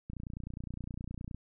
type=click train; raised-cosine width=5 ms; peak=-28 dBFS; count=38; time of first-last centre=0.1-1.346 s; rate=29.7 Hz; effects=none